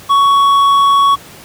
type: tone with hard clipping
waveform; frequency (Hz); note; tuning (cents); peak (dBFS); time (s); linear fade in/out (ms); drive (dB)
triangle; 1117; C#6; +13; -8; 0.09-1.16; 20; 9
effects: pink hiss -36 dBFS RMS until 1.44 s + high-pass 80 Hz 12 dB/octave